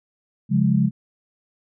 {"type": "chord", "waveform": "sine", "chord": "Db major", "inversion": "none", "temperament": "equal with one note detuned", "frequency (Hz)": [138.59, 177.05, 207.7], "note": ["Db3", "F3", "Ab3"], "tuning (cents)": [0, 24, 0], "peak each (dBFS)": [-20, -20, -19], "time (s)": [0.49, 0.91], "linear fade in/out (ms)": 50, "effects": []}